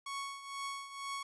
sawtooth tone with tremolo, 1108.7 Hz, C#6, in tune, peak -33 dBFS, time 0.06-1.23 s, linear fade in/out 5 ms, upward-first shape triangle, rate 2.1 Hz, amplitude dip 75%, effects resampled to 24000 Hz

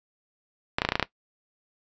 clicks, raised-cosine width 0.3 ms, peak -6 dBFS, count 8, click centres 0.785 / 0.819 / 0.85 / 0.889 / 0.921 / 0.955 / 0.997 / 1.027 s, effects noise-tail reverb RT60 0.1 s tail -17 dB re dry + resampled to 16000 Hz

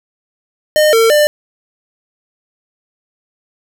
square tone with pitch steps, 610 / 453 / 596 Hz, D#5 / A#4 / D5, -34 / -50 / +25 cents, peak -8 dBFS, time 0.76-1.27 s, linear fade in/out 0 ms, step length 170 ms, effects none

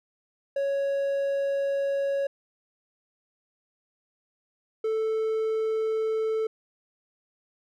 triangle tone pair in turn, 555 / 440.5 Hz, C#5 / A4, +2 / +2 cents, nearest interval major third, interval 400 cents, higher first, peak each -22 dBFS, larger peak neither, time 0.56-2.27 / 4.84-6.47 s, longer first, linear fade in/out 5 ms, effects none

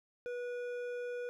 sine tone with hard clipping, 487.7 Hz, B4, 22 cents flat, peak -39 dBFS, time 0.26-1.29 s, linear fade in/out 0 ms, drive 9 dB, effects none

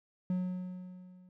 triangle tone with level ramp, 182.4 Hz, F#3, 24 cents flat, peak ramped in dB -26 to -53 dBFS, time 0.3-1.29 s, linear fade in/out 2 ms, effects none

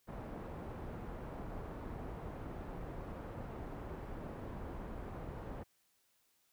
pink low-pass noise, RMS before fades -45 dBFS, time 0.07-5.64 s, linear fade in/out 20 ms, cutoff 970 Hz, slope 12 dB/octave, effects white hiss -75 dBFS RMS until 6.52 s

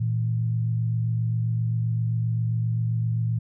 sine tone pair together, 114.9 / 162.5 Hz, A#2 / E3, -25 / -24 cents, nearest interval tritone, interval 601 cents, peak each -22 / -31 dBFS, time 0-3.39 s, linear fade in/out 10 ms, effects none

